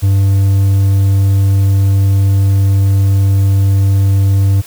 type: tone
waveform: triangle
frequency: 98 Hz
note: G2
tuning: in tune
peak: -5 dBFS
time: 0.02-4.62 s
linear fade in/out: 20 ms
effects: white hiss -36 dBFS RMS until 4.66 s